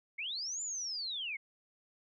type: linear two-way sweep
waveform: sine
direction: up then down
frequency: 2093 to 7200 to 2093 Hz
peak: -36 dBFS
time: 0.18-1.37 s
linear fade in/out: 10 ms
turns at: 0.62 s
effects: none